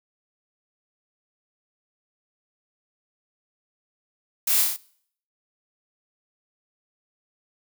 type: noise with echo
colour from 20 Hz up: blue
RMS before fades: -23 dBFS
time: 4.47-4.62 s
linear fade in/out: 5 ms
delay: 29 ms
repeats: 5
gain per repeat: -2 dB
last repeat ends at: 4.765 s
effects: noise-tail reverb RT60 0.6 s tail -22 dB re dry